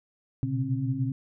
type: tone cluster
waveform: sine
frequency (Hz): 120.6 / 127.2 / 137.5 / 267.2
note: B2 / C3 / C#3 / C4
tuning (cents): -41 / -48 / -14 / +36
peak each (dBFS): -31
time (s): 0.43-1.12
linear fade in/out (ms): 0
effects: none